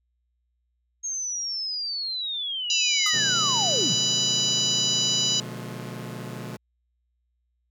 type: linear sweep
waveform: sine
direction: down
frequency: 6520 to 92.5 Hz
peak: -27 dBFS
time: 1.03-3.95 s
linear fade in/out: 20 ms
type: harmonic tone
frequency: 987.8 Hz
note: B5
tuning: in tune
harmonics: 3 / 4 / 5 / 6 / 7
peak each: -26 / -27 / -28 / -29 / -29 dBFS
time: 2.7-5.4 s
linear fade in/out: 2 ms
type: tone with exponential decay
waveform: square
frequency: 1244.5 Hz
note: D#6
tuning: in tune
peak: -27 dBFS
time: 3.06-3.26 s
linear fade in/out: 2 ms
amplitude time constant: 42 ms
type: chord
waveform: sawtooth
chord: B diminished seventh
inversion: none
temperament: just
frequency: 123.47 / 148.16 / 177.8 / 213.4 Hz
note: B2 / D3 / F3 / Ab3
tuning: 0 / +16 / +31 / +47 cents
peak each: -33 / -37 / -36 / -36 dBFS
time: 3.13-6.57 s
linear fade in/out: 10 ms
effects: added 60 Hz sine -70 dBFS peak until 7.7 s